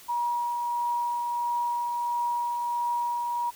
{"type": "tone with tremolo", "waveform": "sine", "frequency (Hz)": 956, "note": "A#5", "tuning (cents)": 43, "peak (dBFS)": -24, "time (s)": [0.08, 3.51], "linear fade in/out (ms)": 20, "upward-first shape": "triangle", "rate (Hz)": 1.5, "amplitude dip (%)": 30, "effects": ["white hiss -50 dBFS RMS until 3.55 s"]}